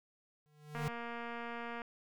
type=tone with exponential growth; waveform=square; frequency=149.9 Hz; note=D3; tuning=36 cents sharp; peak=-33 dBFS; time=0.46-0.88 s; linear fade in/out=0 ms; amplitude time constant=91 ms
type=click train; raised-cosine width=0.5 ms; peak=-29 dBFS; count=252; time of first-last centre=0.75-1.818 s; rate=235 Hz
effects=none